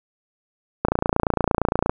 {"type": "click train", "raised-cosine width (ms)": 1, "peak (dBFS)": -4, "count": 31, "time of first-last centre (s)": [0.85, 1.895], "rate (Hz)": 28.7, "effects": []}